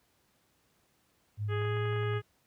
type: tone with pitch glide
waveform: sine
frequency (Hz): 104.4 to 111.25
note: G#2 to A2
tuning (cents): +10 to +20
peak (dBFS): -30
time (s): 1.37-2.22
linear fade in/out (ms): 50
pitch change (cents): +110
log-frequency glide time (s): 1.52-1.75
type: harmonic tone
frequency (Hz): 415.3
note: G#4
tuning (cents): 0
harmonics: 1 / 2 / 3 / 4 / 5 / 6 / 7 / 8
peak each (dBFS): -34 / -48 / -41 / -43 / -46 / -52 / -49 / -56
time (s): 1.48-2.22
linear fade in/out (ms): 50
type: clicks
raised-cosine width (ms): 0.5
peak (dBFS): -34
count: 8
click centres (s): 1.618 / 1.651 / 1.769 / 1.855 / 1.929 / 1.963 / 2.032 / 2.136
effects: pink hiss -71 dBFS RMS until 2.46 s + high-pass 60 Hz 12 dB/octave